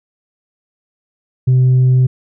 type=tone with tanh clipping; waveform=sine; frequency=128.1 Hz; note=C3; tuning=36 cents flat; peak=-8 dBFS; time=1.47-2.07 s; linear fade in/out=10 ms; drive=1 dB; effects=none